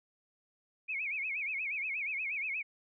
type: tone with vibrato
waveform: sine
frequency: 2359 Hz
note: D7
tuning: 7 cents sharp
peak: -33 dBFS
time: 0.88-2.63 s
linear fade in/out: 20 ms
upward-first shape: sine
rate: 8.4 Hz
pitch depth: 170 cents each way
effects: none